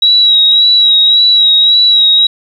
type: tone with vibrato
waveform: sine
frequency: 3860 Hz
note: B7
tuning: 40 cents flat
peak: -4 dBFS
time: 0.02-2.27 s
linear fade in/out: 5 ms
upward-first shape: sine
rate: 1.8 Hz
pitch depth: 35 cents each way
effects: 7-bit